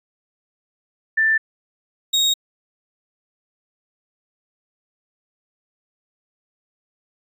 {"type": "tone pair in turn", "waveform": ["sine", "35% pulse"], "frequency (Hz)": [1773, 3757], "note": ["A6", "A#7"], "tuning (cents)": [13, 13], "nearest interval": "octave + minor second", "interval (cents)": 1300, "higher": "second", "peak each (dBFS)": [-14, -13], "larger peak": "second", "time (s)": [[1.17, 1.38], [2.13, 2.34]], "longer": "neither", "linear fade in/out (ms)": 10, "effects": ["resampled to 32000 Hz"]}